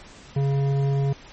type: tone with hard clipping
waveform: sine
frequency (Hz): 138.59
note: C#3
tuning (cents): 0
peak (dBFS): -21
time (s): 0.36-1.13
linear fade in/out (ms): 5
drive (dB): 10
effects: pink hiss -46 dBFS RMS until 1.32 s + MP3 32 kbps